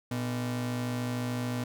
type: ring-modulated tone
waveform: 45% pulse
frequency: 183 Hz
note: F#3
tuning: 19 cents flat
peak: -27 dBFS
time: 0.11-1.64 s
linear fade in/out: 5 ms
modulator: 64.7 Hz
effects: none